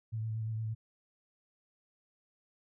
sine tone with vibrato, 110.7 Hz, A2, 11 cents sharp, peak -33 dBFS, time 0.12-0.75 s, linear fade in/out 20 ms, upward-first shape sine, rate 8.6 Hz, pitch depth 25 cents each way, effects none

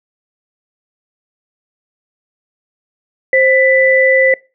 sine tone pair together, 526 / 1986 Hz, C5 / B6, +9 / +9 cents, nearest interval octave + major seventh, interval 2300 cents, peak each -10 dBFS, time 3.33-4.34 s, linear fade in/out 2 ms, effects noise-tail reverb RT60 0.3 s tail -24 dB re dry

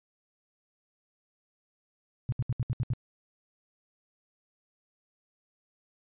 sine tone bursts, 123.3 Hz, B2, 2 cents flat, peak -25 dBFS, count 7, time 2.29-2.935 s, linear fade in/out 0 ms, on 33 ms, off 69 ms, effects resampled to 8000 Hz

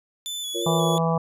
sawtooth tone with vibrato, 3454 Hz, A7, 33 cents flat, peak -26 dBFS, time 0.26-0.98 s, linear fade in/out 0 ms, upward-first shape square, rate 2.8 Hz, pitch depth 29 cents each way
sine chord, Bb minor, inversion second, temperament just, 349.6 / 466.2 / 559.4 Hz, F4 / Bb4 / Db5, +2 / 0 / +16 cents, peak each -28 / -30 / -33 dBFS, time 0.54-0.98 s, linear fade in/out 20 ms
harmonic tone, 164.8 Hz, E3, in tune, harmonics 1 / 3 / 4 / 5 / 6 / 7, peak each -22 / -27 / -28 / -29 / -30 / -30 dBFS, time 0.66-1.18 s, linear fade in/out 5 ms
effects resampled to 32000 Hz

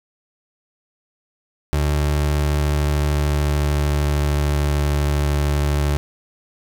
30% pulse tone with pitch glide, 73.8 to 72.74 Hz, D2 to D2, +9 to -16 cents, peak -14 dBFS, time 1.73-5.97 s, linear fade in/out 0 ms, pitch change -25 cents, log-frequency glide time 2.3-5.2 s, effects none

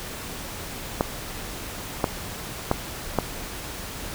clicks, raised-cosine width 1 ms, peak -5 dBFS, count 4, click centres 1.009 / 2.042 / 2.714 / 3.187 s, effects pink hiss -35 dBFS RMS until 4.14 s

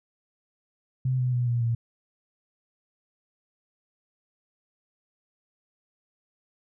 sine tone with pitch steps, 129.2 / 125.88 / 122.66 / 119.51 / 116.44 Hz, C3 / B2 / B2 / A#2 / A#2, -21 / +33 / -11 / +44 / -2 cents, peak -22 dBFS, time 1.05-1.75 s, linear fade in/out 5 ms, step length 140 ms, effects none

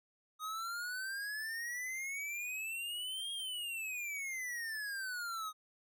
square exponential two-way sweep, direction up then down, 1244.5 to 3269 to 1244.5 Hz, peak -39 dBFS, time 0.39-5.53 s, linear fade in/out 50 ms, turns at 3.32 s, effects none

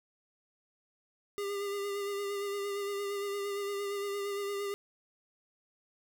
square tone with vibrato, 402.5 Hz, G4, 46 cents sharp, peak -34 dBFS, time 1.38-4.74 s, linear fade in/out 0 ms, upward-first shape sine, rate 8.7 Hz, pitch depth 26 cents each way, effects none

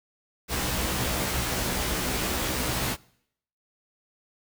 pink noise with comb filter, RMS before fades -28 dBFS, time 0.48-2.97 s, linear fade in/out 50 ms, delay 16 ms, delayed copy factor +0.8, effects noise-tail reverb RT60 0.7 s tail -23 dB re dry

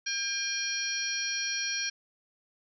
harmonic tone with a mistuned harmonic, 802 Hz, G5, 39 cents sharp, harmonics 2 / 3 / 4 / 5 / 6 / 7, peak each -36 / -37 / -40 / -37 / -42 / -33 dBFS, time 0.06-1.9 s, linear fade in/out 10 ms, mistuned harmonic 5, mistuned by +110 cents, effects none

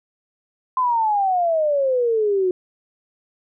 sine exponential sweep, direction down, 1039 to 360 Hz, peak -16 dBFS, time 0.77-2.51 s, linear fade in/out 2 ms, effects none

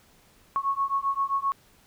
sine beating tone pair, 1098 / 1105.6 Hz, C#6 / C#6, -17 / -5 cents, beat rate 7.6 Hz, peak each -27 dBFS, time 0.56-1.52 s, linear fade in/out 0 ms, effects pink hiss -59 dBFS RMS until 1.86 s

